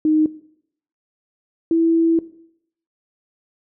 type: tone pair in turn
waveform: sine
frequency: 310 / 329.9 Hz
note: D#4 / E4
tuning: -6 / +1 cents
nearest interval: minor second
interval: 107 cents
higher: second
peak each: -13 dBFS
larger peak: neither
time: 0.05-0.26 / 1.71-2.19 s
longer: second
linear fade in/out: 2 ms
effects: noise-tail reverb RT60 0.7 s tail -18 dB re dry

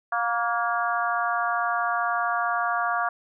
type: harmonic tone with a mistuned harmonic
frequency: 235.4 Hz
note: A#3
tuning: 17 cents sharp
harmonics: 3 / 4 / 5 / 6 / 7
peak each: -27 / -33 / -27 / -29 / -32 dBFS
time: 0.12-3.09 s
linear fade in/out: 5 ms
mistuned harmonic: 5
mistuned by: -33 cents
effects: none

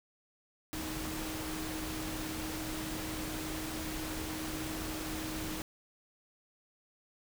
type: tone in noise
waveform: sine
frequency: 313.7 Hz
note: D#4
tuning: 14 cents sharp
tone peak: -40 dBFS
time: 0.73-5.62 s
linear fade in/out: 0 ms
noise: pink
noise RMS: -40 dBFS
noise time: 0.73-5.62 s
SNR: -3 dB
effects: none

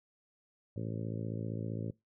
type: harmonic tone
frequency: 55.3 Hz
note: A1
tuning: 9 cents sharp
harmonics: 2 / 3 / 4 / 5 / 6 / 7 / 8 / 9 / 10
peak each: -38 / -42 / -44 / -46 / -48 / -49 / -50 / -51 / -52 dBFS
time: 0.76-1.91 s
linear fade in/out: 5 ms
effects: noise-tail reverb RT60 0.2 s tail -22 dB re dry

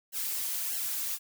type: noise with flanger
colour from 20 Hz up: blue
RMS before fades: -33 dBFS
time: 0.12-1.19 s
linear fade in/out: 50 ms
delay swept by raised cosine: 0.83 to 4.83 ms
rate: 1.6 Hz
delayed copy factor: -0.95
effects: none

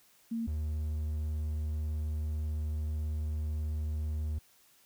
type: tone pair in turn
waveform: sine / triangle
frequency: 228.7 / 76.52 Hz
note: A#3 / D#2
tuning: -33 / -28 cents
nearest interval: octave + perfect fifth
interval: 1895 cents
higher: first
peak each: -31 / -29 dBFS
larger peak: second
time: 0.31-0.47 / 0.47-4.39 s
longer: second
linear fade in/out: 10 ms
effects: white hiss -64 dBFS RMS until 4.85 s

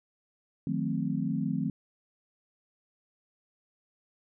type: chord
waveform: sine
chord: D# diminished seventh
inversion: none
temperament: equal with one note detuned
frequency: 155.56 / 180.67 / 220 / 261.6 Hz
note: D#3 / F#3 / A3 / C4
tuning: 0 / -41 / 0 / 0 cents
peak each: -33 dBFS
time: 0.67-1.7 s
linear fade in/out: 2 ms
effects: none

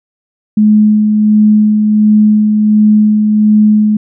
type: tone with tremolo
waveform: sine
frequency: 212.4 Hz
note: G#3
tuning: 39 cents sharp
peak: -3 dBFS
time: 0.57-3.97 s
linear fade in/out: 5 ms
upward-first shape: sine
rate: 1.4 Hz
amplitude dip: 35%
effects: none

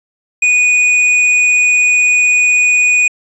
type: tone with hard clipping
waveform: triangle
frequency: 2471 Hz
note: D#7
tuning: 13 cents flat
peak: -9 dBFS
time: 0.42-3.08 s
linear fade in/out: 5 ms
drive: 10 dB
effects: resampled to 24000 Hz

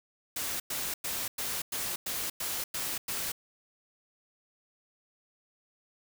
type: noise bursts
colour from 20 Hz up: white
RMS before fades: -34 dBFS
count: 9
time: 0.36-3.32 s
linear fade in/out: 5 ms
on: 240 ms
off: 100 ms
effects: none

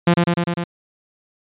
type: tone with echo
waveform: sawtooth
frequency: 172.4 Hz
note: F3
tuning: 22 cents flat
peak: -7 dBFS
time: 0.07-0.14 s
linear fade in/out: 5 ms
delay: 100 ms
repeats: 5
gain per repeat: -2 dB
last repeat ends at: 0.64 s
effects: resampled to 8000 Hz

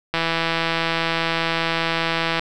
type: click train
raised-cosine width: 0.3 ms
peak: -5 dBFS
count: 373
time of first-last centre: 0.14-2.395 s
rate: 165 Hz
effects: none

